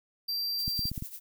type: tone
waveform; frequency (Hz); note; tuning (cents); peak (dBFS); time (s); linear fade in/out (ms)
square; 4709; D8; +4; -30; 0.28-0.9; 10
type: noise with tremolo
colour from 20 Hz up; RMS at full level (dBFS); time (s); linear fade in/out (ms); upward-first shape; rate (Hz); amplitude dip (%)
violet; -40; 0.58-1.2; 10; triangle; 11; 80
type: clicks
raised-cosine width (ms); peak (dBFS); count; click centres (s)
5; -23; 6; 0.679 / 0.793 / 0.855 / 0.916 / 0.978 / 1.024
effects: none